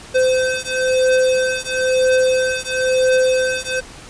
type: beating tone pair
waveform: square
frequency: 514 / 515 Hz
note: C5 / C5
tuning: -31 / -28 cents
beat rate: 1 Hz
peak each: -18 / -18 dBFS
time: 0.14-3.81 s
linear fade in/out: 20 ms
effects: pink hiss -38 dBFS RMS until 4.09 s + resampled to 22050 Hz